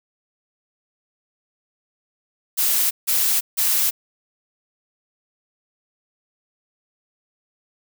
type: noise bursts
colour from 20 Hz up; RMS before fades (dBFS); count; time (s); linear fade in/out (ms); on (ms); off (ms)
blue; -19; 3; 2.57-3.91; 20; 340; 160
effects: none

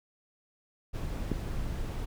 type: noise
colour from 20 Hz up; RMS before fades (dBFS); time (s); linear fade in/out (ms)
brown; -34; 0.93-2.06; 20
type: click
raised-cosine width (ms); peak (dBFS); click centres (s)
3; -15; 1.317
effects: none

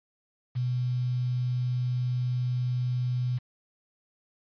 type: tone with quantisation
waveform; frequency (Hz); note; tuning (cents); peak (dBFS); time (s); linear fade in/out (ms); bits
sine; 124.6; B2; +16; -25; 0.55-3.39; 20; 8
effects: resampled to 11025 Hz

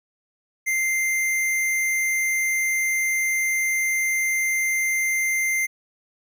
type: tone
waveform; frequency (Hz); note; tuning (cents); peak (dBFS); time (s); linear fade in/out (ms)
square; 2090; C7; -2; -21; 0.66-5.67; 20
effects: none

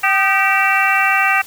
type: harmonic tone with a mistuned harmonic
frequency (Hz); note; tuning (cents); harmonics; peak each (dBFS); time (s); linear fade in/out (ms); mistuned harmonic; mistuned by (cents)
386.9; G4; -23; 2 / 3 / 4 / 5 / 6 / 7; -19 / -19 / -19 / -19 / -19 / -19; 0.03-1.42; 10; 3; +91
effects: white hiss -38 dBFS RMS until 1.46 s

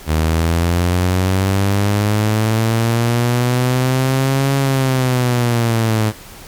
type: linear two-way sweep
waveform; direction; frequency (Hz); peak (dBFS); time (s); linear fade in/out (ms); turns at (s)
sawtooth; up then down; 77.3 to 138 to 106.8; -9; 0.06-6.13; 50; 4.55
effects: pink hiss -37 dBFS RMS until 6.47 s + MP3 96 kbps

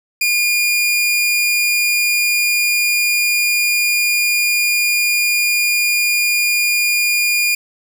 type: tone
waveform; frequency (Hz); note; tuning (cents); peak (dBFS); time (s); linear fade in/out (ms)
sawtooth; 2424; D#7; -46; -10; 0.21-7.55; 5
effects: none

